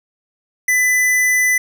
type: tone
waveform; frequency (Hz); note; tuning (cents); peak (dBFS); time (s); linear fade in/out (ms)
square; 2000; B6; +21; -13; 0.68-1.58; 5
effects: none